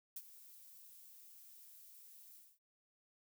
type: noise with ADSR envelope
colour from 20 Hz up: violet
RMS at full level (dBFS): -44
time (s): 0.16-2.59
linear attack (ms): 6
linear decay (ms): 46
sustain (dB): -15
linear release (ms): 230
effects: none